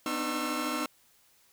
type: tone cluster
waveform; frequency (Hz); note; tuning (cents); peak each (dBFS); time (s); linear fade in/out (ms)
sawtooth; 249.9 / 292.6 / 305.7 / 1084 / 1339; B3 / D4 / D#4 / C#6 / E6; +21 / -6 / -30 / -39 / +27; -32 / -37 / -31 / -34 / -32; 0.06-0.86; 2
effects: white hiss -64 dBFS RMS until 1.52 s